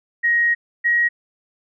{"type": "tone pair in turn", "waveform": "sine", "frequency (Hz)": [1883, 1895], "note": ["A#6", "A#6"], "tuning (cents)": [17, 28], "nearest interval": "unison", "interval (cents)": 11, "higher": "second", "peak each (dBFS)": -14, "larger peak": "neither", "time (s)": [[0.23, 0.55], [0.84, 1.09]], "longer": "first", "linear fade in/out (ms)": 20, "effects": []}